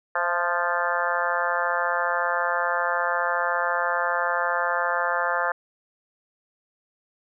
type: harmonic tone with a mistuned harmonic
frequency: 174.61 Hz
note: F3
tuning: in tune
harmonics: 3 / 4 / 5 / 6 / 7 / 8 / 9 / 10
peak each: -30 / -30 / -30 / -30 / -30 / -30 / -30 / -30 dBFS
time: 0.15-5.52 s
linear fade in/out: 5 ms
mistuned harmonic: 4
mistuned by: -37 cents
effects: none